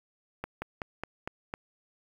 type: slowing click train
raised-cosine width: 0.5 ms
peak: -19 dBFS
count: 6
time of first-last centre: 0.44-1.539 s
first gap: 180 ms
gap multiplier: 1.1
effects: 8-bit